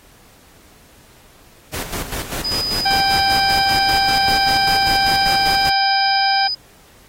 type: noise with tremolo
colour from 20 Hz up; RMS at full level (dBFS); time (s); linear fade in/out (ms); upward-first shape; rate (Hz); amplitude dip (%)
pink; -25; 1.73-5.7; 10; square; 5.1; 60
type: tone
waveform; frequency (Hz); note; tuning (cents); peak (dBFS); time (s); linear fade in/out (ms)
sine; 4977; D#8; 0; -19; 2.44-6.55; 10
type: harmonic tone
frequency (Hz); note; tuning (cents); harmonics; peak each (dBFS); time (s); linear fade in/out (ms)
784; G5; 0; 1 / 2 / 3 / 4 / 5 / 6; -16 / -22 / -26 / -28 / -30 / -32; 2.85-6.48; 10
effects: pink hiss -49 dBFS RMS until 7.08 s + AAC 48 kbps